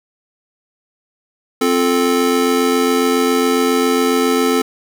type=chord; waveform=square; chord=F major; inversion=second; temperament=just; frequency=261.9 / 349.2 / 436.5 Hz; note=C4 / F4 / A4; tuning=+2 / 0 / -14 cents; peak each=-17 / -22 / -17 dBFS; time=1.61-4.62 s; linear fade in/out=5 ms; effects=none